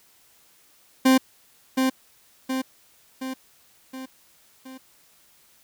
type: tone with echo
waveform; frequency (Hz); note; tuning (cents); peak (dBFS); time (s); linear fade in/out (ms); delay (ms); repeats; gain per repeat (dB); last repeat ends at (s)
40% pulse; 261.6; C4; 0; -13; 1.05-1.18; 10; 720; 5; -5; 4.78
effects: white hiss -58 dBFS RMS until 5.63 s